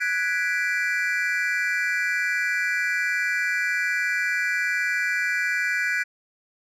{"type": "chord", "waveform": "triangle", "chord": "G# half-diminished seventh", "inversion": "third", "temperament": "equal", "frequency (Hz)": [1480, 1661.2, 1975.5, 2349], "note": ["F#6", "G#6", "B6", "D7"], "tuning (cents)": [0, 0, 0, 0], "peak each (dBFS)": [-25, -26, -26, -27], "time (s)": [0, 6.04], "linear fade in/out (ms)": 20, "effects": []}